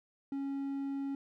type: tone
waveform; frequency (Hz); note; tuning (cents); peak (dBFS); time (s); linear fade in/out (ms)
triangle; 276; C#4; -7; -32; 0.32-1.15; 2
effects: none